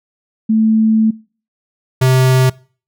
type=tone pair in turn; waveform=sine / square; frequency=220 / 129.65 Hz; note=A3 / C3; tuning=0 / -15 cents; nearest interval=major sixth; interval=915 cents; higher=first; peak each=-9 dBFS; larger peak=neither; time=0.49-1.11 / 2.01-2.5 s; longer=first; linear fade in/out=10 ms; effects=noise-tail reverb RT60 0.4 s tail -23 dB re dry